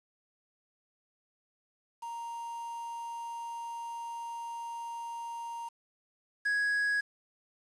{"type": "tone pair in turn", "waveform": "triangle", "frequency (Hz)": [932.3, 1664.1], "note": ["A#5", "G#6"], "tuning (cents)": [0, 3], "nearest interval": "minor seventh", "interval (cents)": 1003, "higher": "second", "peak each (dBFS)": [-35, -25], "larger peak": "second", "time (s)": [[2.02, 5.69], [6.45, 7.01]], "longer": "first", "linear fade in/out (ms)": 10, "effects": ["resampled to 24000 Hz", "9-bit"]}